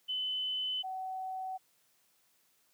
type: tone pair in turn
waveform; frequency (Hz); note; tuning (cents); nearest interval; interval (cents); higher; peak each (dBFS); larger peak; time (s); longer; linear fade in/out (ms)
sine; 3023 / 754; F#7 / F#5; +36 / +32; 2 octaves; 2404; first; -32 / -36; first; 0.08-0.83 / 0.83-1.58; neither; 20
effects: white hiss -71 dBFS RMS until 2.73 s + high-pass 100 Hz 12 dB/octave